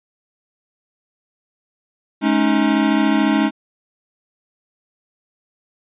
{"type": "chord", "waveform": "square", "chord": "Ab suspended fourth", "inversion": "none", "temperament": "equal with one note detuned", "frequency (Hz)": [212.8, 277.2, 311.1], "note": ["Ab3", "Db4", "Eb4"], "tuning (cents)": [42, 0, 0], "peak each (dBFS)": -19, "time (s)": [2.21, 3.51], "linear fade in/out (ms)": 50, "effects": ["resampled to 8000 Hz"]}